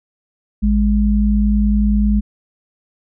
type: tone pair together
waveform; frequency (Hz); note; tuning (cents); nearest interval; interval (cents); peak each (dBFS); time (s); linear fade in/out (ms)
sine; 55.07 / 206.9; A1 / G#3; +2 / -6; octave + major seventh; 2292; -14; 0.62-2.21; 20
effects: none